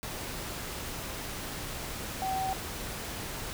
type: tone in noise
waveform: sine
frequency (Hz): 763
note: G5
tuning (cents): -47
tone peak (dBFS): -29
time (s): 2.22-2.53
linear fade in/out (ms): 0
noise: pink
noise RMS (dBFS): -38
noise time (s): 0.03-3.53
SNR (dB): +6
effects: none